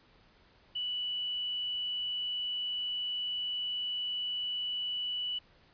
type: tone with quantisation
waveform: sine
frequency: 2960 Hz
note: F#7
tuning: in tune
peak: -32 dBFS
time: 0.75-5.39 s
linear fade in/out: 10 ms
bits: 10
effects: pink hiss -63 dBFS RMS until 5.73 s + resampled to 11025 Hz